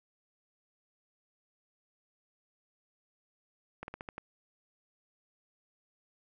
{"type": "slowing click train", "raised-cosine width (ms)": 0.5, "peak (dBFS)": -25, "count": 6, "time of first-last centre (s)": [3.83, 4.181], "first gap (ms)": 51, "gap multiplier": 1.16, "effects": []}